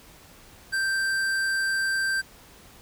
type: tone with hard clipping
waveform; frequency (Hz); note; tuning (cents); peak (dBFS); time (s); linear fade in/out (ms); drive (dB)
sine; 1568; G6; 0; -25; 0.72-2.22; 20; 13
effects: pink hiss -51 dBFS RMS until 2.81 s